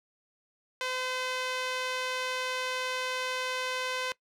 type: tone with band-pass filter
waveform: sawtooth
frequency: 511 Hz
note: C5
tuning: 41 cents flat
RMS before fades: -33 dBFS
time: 0.81-4.12 s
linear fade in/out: 0 ms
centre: 2600 Hz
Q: 0.71
effects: noise-tail reverb RT60 0.1 s tail -20 dB re dry